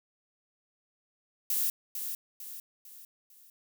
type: noise with echo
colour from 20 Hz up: violet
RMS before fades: -29 dBFS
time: 1.5-1.7 s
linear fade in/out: 2 ms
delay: 450 ms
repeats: 4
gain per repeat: -7 dB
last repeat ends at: 3.5 s
effects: none